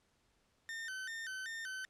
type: tone with vibrato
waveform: 40% pulse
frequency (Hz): 1666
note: G#6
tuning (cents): +5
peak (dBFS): -40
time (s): 0.69-1.85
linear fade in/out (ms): 0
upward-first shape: square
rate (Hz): 2.6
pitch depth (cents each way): 150
effects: pink hiss -75 dBFS RMS until 1.89 s + low-pass 9000 Hz 12 dB/octave